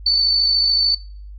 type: tone with amplitude modulation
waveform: sine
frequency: 4508 Hz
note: C#8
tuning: 28 cents sharp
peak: -11 dBFS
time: 0.06-0.95 s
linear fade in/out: 5 ms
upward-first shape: sine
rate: 53.7 Hz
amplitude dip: 40%
effects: noise-tail reverb RT60 0.5 s tail -25 dB re dry + added 50 Hz sine -33 dBFS peak until 1.38 s